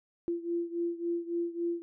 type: beating tone pair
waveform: sine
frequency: 340.8 / 344.4 Hz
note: F4 / F4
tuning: -42 / -24 cents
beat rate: 3.6 Hz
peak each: -32 / -35 dBFS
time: 0.28-1.82 s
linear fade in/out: 0 ms
effects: none